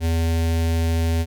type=tone with notch filter; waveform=square; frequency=82.41 Hz; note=E2; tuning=in tune; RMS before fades=-20 dBFS; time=0-1.26 s; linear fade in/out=50 ms; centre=1200 Hz; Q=1.6; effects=none